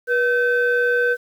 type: tone pair together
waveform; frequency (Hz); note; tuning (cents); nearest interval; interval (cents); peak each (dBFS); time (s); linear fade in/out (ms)
sine; 484.3 / 1535.9; B4 / G6; -34 / -36; octave + minor sixth; 1998; -17; 0.07-1.17; 50
effects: tanh soft clip ceiling -11 dBFS + 8-bit